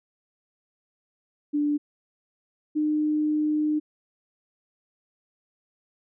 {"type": "tone pair in turn", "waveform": "sine", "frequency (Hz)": [293.7, 303.5], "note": ["D4", "D#4"], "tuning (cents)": [0, -43], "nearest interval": "minor second", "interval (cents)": 57, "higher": "second", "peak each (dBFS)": -21, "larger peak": "neither", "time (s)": [[1.53, 1.78], [2.75, 3.8]], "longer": "second", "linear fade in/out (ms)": 20, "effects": []}